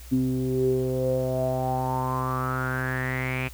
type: tone with low-pass filter sweep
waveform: sawtooth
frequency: 129 Hz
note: C3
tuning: 24 cents flat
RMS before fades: -26 dBFS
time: 0.11-3.49 s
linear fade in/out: 20 ms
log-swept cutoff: 270 to 2500 Hz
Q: 8.9
effects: added 61 Hz sine -41 dBFS peak until 3.53 s + white hiss -49 dBFS RMS until 3.53 s